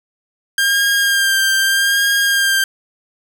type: tone with vibrato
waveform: sawtooth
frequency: 1599 Hz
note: G6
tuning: 34 cents sharp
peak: -9 dBFS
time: 0.58-2.64 s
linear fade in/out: 2 ms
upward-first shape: sine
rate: 0.81 Hz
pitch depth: 27 cents each way
effects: none